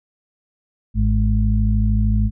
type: harmonic tone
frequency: 53.2 Hz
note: G#1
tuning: 42 cents sharp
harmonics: 1 / 2 / 4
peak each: -16 / -19 / -22 dBFS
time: 0.94-2.31 s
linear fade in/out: 50 ms
effects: none